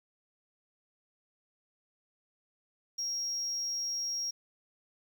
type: tone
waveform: triangle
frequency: 5600 Hz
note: F8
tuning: 4 cents sharp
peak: -30 dBFS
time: 2.98-4.31 s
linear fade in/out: 10 ms
effects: tanh soft clip ceiling -26 dBFS + 10-bit